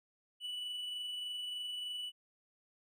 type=tone with amplitude modulation; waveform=triangle; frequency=2961 Hz; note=F#7; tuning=1 cent sharp; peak=-36 dBFS; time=0.4-2.12 s; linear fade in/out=50 ms; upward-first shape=sine; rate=23.3 Hz; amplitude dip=25%; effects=none